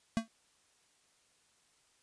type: tone with exponential decay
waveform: square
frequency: 225.5 Hz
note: A3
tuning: 43 cents sharp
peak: -25 dBFS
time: 0.17-0.28 s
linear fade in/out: 0 ms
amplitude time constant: 22 ms
effects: white hiss -70 dBFS RMS until 2.02 s + resampled to 22050 Hz